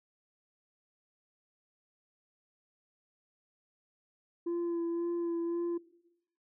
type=tone with vibrato; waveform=sine; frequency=340.5 Hz; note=F4; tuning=44 cents flat; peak=-28 dBFS; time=4.46-5.78 s; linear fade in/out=10 ms; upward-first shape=sine; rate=1.9 Hz; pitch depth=19 cents each way; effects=noise-tail reverb RT60 0.9 s tail -20 dB re dry + tanh soft clip ceiling -30 dBFS